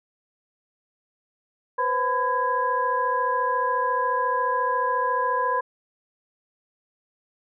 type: tone cluster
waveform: sine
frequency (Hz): 493.8 / 528 / 1006 / 1647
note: B4 / C5 / B5 / G#6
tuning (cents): 0 / +16 / +32 / -15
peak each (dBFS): -29 / -31 / -22 / -31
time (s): 1.78-5.61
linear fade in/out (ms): 10
effects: none